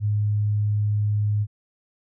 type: tone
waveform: sine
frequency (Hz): 104.5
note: G#2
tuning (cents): +11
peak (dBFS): -19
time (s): 0-1.47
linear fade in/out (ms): 50
effects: none